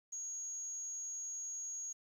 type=tone; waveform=sine; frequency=6630 Hz; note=G#8; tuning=4 cents flat; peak=-40 dBFS; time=0.12-1.93 s; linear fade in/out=10 ms; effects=11-bit